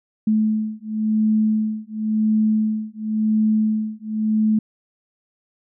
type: beating tone pair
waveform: sine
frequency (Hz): 216 / 216.94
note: A3 / A3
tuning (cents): -32 / -24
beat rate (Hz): 0.94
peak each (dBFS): -20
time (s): 0.27-4.59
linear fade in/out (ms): 5
effects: none